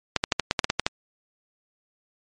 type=clicks; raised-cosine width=0.2 ms; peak=-3 dBFS; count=10; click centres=0.163 / 0.239 / 0.322 / 0.397 / 0.511 / 0.592 / 0.644 / 0.701 / 0.796 / 0.865 s; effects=MP3 48 kbps